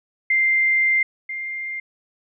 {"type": "tone pair in turn", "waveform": "sine", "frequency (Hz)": [2093, 2105], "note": ["C7", "C7"], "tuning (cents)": [0, 10], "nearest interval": "unison", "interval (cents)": 10, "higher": "second", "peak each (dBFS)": [-15, -26], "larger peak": "first", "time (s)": [[0.3, 1.03], [1.29, 1.8]], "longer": "first", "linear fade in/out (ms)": 5, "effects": []}